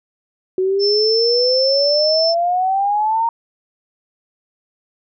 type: exponential sweep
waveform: sine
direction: up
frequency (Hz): 370.1 to 932.3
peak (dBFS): -14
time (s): 0.58-3.29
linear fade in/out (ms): 2
type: tone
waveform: sine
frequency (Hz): 5320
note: E8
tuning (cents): +15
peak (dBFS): -16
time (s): 0.79-2.35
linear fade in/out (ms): 50
effects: none